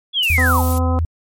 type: linear sweep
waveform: sine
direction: down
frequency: 3449 to 696 Hz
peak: -14 dBFS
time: 0.13-0.63 s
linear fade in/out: 50 ms
type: noise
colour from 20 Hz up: violet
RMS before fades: -25 dBFS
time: 0.23-0.78 s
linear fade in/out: 0 ms
type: tone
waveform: sine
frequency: 82 Hz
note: E2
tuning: 9 cents flat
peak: -15 dBFS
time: 0.3-1.05 s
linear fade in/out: 0 ms
type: harmonic tone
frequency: 255.3 Hz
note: C4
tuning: 42 cents flat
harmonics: 1 / 2 / 3 / 4 / 5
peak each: -22 / -25 / -27 / -28 / -29 dBFS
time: 0.38-0.99 s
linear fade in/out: 0 ms
effects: MP3 64 kbps